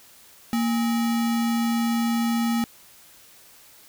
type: tone with sample-and-hold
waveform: sine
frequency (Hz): 231.8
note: A#3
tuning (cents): -10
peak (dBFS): -20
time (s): 0.53-2.64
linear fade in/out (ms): 0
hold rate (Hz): 1050
effects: white hiss -51 dBFS RMS until 3.88 s